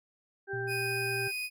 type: harmonic tone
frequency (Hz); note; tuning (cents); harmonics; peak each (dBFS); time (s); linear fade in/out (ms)
392.9; G4; +4; 1 / 2 / 4; -35 / -43 / -36; 0.47-1.32; 50
type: tone with vibrato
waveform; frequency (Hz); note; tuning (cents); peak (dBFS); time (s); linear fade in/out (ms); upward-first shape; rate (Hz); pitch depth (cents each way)
sine; 120.3; B2; -45; -38; 0.53-1.28; 5; square; 11; 16
type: tone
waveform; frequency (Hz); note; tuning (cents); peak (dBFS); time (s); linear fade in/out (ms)
35% pulse; 2489; D#7; 0; -31; 0.67-1.5; 50
effects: none